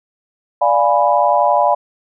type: chord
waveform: sine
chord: D diminished seventh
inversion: none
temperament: equal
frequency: 587.3 / 698.5 / 830.6 / 987.8 Hz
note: D5 / F5 / Ab5 / Cb6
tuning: 0 / 0 / 0 / 0 cents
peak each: -16 dBFS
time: 0.61-1.75 s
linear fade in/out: 10 ms
effects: none